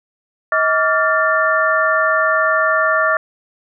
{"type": "tone cluster", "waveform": "sine", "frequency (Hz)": [635, 1153, 1394, 1780], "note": ["D#5", "D6", "F6", "A6"], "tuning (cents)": [35, -32, -4, 20], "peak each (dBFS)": -18, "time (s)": [0.52, 3.17], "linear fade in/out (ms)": 2, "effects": []}